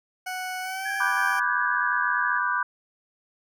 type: tone with pitch glide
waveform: 20% pulse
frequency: 740 to 781.7 Hz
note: F#5 to G5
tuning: 0 to -5 cents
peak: -25 dBFS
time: 0.26-1.4 s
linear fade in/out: 10 ms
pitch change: +95 cents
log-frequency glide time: 0.61-0.91 s
type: tone with vibrato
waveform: sine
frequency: 1661.2 Hz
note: G#6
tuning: in tune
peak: -28 dBFS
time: 0.85-2.39 s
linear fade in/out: 10 ms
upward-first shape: square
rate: 9.3 Hz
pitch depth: 22 cents each way
type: chord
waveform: sine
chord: G major seventh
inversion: first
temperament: equal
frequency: 987.8 / 1174.7 / 1480 / 1568 Hz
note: B5 / D6 / F#6 / G6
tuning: 0 / 0 / 0 / 0 cents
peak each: -28 dBFS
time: 1-2.63 s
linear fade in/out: 5 ms
effects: none